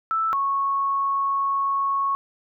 sine tone pair in turn, 1320 / 1103 Hz, E6 / C#6, +2 / -9 cents, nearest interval minor third, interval 311 cents, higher first, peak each -20 / -20 dBFS, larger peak neither, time 0.11-0.33 / 0.33-2.15 s, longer second, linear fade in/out 0 ms, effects none

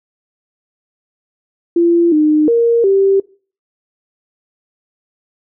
sine tone with pitch steps, 341.2 / 305 / 466.7 / 390.7 Hz, F4 / D#4 / A#4 / G4, -40 / -34 / +2 / -6 cents, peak -8 dBFS, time 1.76-3.2 s, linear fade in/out 5 ms, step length 360 ms, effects noise-tail reverb RT60 0.4 s tail -22 dB re dry

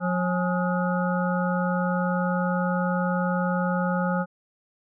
harmonic tone with a mistuned harmonic, 180 Hz, F#3, 47 cents flat, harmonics 1 / 3 / 5 / 7 / 8, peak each -24 / -29 / -31 / -32 / -33 dBFS, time 0-4.26 s, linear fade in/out 50 ms, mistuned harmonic 5, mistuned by -120 cents, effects none

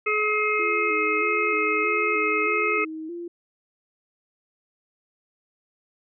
harmonic tone, 424.8 Hz, G#4, 39 cents sharp, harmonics 1 / 3 / 5 / 6, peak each -26 / -26 / -26 / -26 dBFS, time 0.06-2.85 s, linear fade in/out 10 ms
sine tone with vibrato, 330 Hz, E4, 2 cents sharp, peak -31 dBFS, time 0.59-3.28 s, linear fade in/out 5 ms, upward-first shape square, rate 1.6 Hz, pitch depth 74 cents each way
effects none

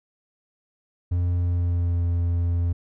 triangle tone with pitch glide, 88.1 to 86.14 Hz, F2 to F2, +16 to -23 cents, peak -18 dBFS, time 1.11-2.73 s, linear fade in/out 10 ms, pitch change -39 cents, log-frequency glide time 1.32-2.02 s, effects none

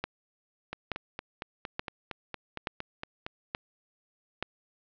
two click trains, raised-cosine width 0.3 ms, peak -14 / -19 dBFS, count 6 / 12, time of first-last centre 0.04-4.426 / 0.73-3.265 s, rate 1.14 / 4.34 Hz, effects low-pass 4000 Hz 12 dB/octave

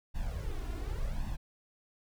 brown noise with flanger, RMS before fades -35 dBFS, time 0.14-1.37 s, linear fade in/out 20 ms, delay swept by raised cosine 1.1 to 2.9 ms, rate 0.89 Hz, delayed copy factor +0.75, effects none

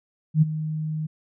sine tone with ADSR envelope, 155.56 Hz, D#3, in tune, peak -11 dBFS, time 0.34-1.07 s, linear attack 79 ms, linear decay 20 ms, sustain -14 dB, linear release 12 ms, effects none

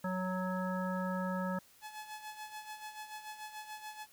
harmonic tone, 185 Hz, F#3, in tune, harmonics 1 / 3 / 5 / 7 / 9, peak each -35 / -40 / -42 / -43 / -45 dBFS, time 0.04-1.59 s, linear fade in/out 5 ms
sawtooth tone with tremolo, 856 Hz, A5, 48 cents flat, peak -38 dBFS, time 1.81-4.07 s, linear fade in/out 50 ms, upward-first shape sine, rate 6.9 Hz, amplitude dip 65%
effects white hiss -63 dBFS RMS until 4.12 s

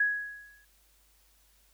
sine tone with exponential decay, 1668 Hz, G#6, 7 cents sharp, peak -21 dBFS, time 0-0.65 s, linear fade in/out 5 ms, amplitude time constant 140 ms, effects added 50 Hz sine -66 dBFS peak until 1.73 s + white hiss -66 dBFS RMS until 1.73 s

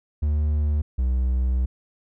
triangle tone pair in turn, 74.8 / 63.14 Hz, D2 / B1, +32 / +39 cents, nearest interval minor third, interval 293 cents, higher first, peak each -17 / -17 dBFS, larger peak neither, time 0.22-0.82 / 0.98-1.66 s, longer second, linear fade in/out 10 ms, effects none

